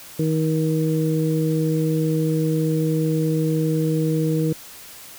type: harmonic tone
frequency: 158.1 Hz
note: D#3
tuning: 28 cents sharp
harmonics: 1 / 2 / 3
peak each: -20 / -23 / -25 dBFS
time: 0.19-4.53 s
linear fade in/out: 5 ms
effects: white hiss -41 dBFS RMS until 5.18 s